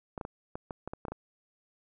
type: clicks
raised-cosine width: 1 ms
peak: -23 dBFS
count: 10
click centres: 0.178 / 0.212 / 0.251 / 0.555 / 0.708 / 0.876 / 0.935 / 1.052 / 1.083 / 1.12 s
effects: none